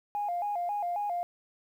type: tone with vibrato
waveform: sine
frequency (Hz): 760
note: F#5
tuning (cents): +46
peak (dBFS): -28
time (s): 0.15-1.23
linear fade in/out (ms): 0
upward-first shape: square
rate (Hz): 3.7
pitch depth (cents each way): 140
effects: tanh soft clip ceiling -24 dBFS + 10-bit